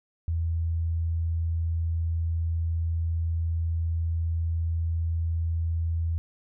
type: tone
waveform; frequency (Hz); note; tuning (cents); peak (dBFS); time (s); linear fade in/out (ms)
sine; 82.7; E2; +6; -24; 0.28-6.18; 0
effects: none